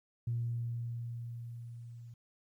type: tone with level ramp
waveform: sine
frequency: 118 Hz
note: A#2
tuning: 22 cents sharp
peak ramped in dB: -30 to -47 dBFS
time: 0.27-2.14 s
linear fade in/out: 5 ms
effects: tanh soft clip ceiling -26 dBFS + 12-bit